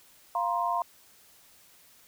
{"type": "chord", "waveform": "sine", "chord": "F suspended fourth", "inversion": "none", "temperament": "equal with one note detuned", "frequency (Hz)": [698.5, 945.9, 1046.5], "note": ["F5", "Bb5", "C6"], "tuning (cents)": [0, 25, 0], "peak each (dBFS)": -30, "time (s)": [0.35, 0.82], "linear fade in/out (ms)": 2, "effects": ["white hiss -58 dBFS RMS until 2.07 s"]}